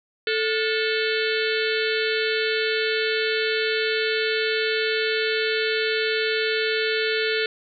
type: harmonic tone with a mistuned harmonic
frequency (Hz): 440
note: A4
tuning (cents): 0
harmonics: 1 / 3 / 4 / 5 / 6 / 7 / 8 / 9 / 10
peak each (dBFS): -24 / -29 / -30 / -31 / -32 / -32 / -33 / -34 / -34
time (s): 0.27-7.46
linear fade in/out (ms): 2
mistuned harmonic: 3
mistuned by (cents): +150
effects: none